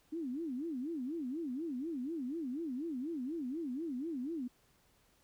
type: tone with vibrato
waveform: sine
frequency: 288.6 Hz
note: D4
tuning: 30 cents flat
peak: -36 dBFS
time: 0.12-4.48 s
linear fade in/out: 10 ms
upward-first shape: sine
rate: 4.1 Hz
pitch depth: 290 cents each way
effects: pink hiss -70 dBFS RMS until 5.23 s